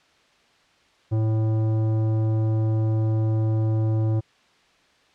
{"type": "tone with tanh clipping", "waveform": "triangle", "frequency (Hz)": 110, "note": "A2", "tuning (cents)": 0, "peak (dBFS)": -21, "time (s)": [1.11, 4.21], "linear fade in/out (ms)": 20, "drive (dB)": 17, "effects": ["white hiss -59 dBFS RMS until 5.14 s", "low-pass 4000 Hz 12 dB/octave"]}